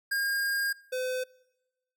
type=tone pair in turn; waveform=square; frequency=1617 / 509.3 Hz; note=G#6 / C5; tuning=-47 / -47 cents; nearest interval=octave + minor sixth; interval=2000 cents; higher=first; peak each=-27 / -30 dBFS; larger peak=first; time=0.11-0.73 / 0.92-1.24 s; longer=first; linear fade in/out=10 ms; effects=noise-tail reverb RT60 1.0 s tail -24 dB re dry